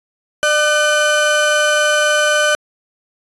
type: tone pair together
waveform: 35% pulse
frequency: 600 / 1511.9 Hz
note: D5 / F#6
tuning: +37 / +37 cents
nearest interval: octave + major third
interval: 1600 cents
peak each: -13 dBFS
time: 0.43-2.55 s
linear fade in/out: 0 ms
effects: resampled to 24000 Hz